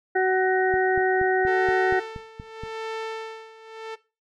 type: harmonic tone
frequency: 374.4 Hz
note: F#4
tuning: 20 cents sharp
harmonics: 1 / 2 / 4 / 5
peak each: -21 / -24 / -27 / -28 dBFS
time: 0.15-2 s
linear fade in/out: 10 ms
type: click train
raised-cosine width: 5 ms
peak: -24 dBFS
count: 9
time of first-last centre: 0.74-2.636 s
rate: 4.22 Hz
type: tone with tremolo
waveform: sawtooth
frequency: 444.6 Hz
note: A4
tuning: 18 cents sharp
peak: -24 dBFS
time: 1.46-3.96 s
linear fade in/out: 20 ms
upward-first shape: sine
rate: 0.83 Hz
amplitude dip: 85%
effects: noise-tail reverb RT60 0.3 s tail -18 dB re dry + low-pass 4000 Hz 12 dB/octave